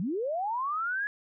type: linear sweep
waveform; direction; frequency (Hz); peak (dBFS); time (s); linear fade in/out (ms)
sine; up; 158 to 1700; -28; 0-1.07; 0
effects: none